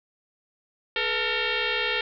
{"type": "tone with frequency modulation", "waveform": "sine", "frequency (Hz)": 488.7, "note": "B4", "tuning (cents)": -18, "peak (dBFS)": -23, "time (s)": [0.96, 2.01], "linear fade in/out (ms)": 2, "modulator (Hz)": 456, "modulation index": 7.2, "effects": []}